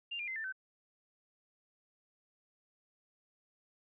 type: tone with pitch steps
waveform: sine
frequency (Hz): 2794 / 2404 / 2069 / 1780.6 / 1532.3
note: F7 / D7 / C7 / A6 / G6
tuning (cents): 0 / +40 / -20 / +20 / -40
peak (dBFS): -37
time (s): 0.11-0.525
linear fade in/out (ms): 10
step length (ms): 83
effects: none